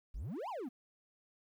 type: exponential two-way sweep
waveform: triangle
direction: up then down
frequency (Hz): 36.61 to 1062 to 221.5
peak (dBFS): -37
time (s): 0.14-0.69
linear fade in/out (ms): 10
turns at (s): 0.49
effects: 12-bit